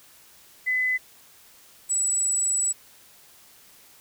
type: tone pair in turn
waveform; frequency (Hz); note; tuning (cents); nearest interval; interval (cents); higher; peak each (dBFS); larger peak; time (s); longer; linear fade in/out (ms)
sine; 2014 / 7881; B6 / B8; +33 / -5; 2 octaves; 2362; second; -21; neither; 0.66-0.98 / 1.89-2.73; second; 20
effects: white hiss -53 dBFS RMS until 4 s